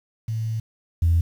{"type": "tone pair in turn", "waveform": "sine", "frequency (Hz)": [111.7, 83.92], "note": ["A2", "E2"], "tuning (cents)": [27, 31], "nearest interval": "perfect fourth", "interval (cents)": 496, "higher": "first", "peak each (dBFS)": [-23, -14], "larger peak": "second", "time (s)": [[0.28, 0.6], [1.02, 1.21]], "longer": "first", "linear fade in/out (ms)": 5, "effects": ["tanh soft clip ceiling -11 dBFS", "8-bit"]}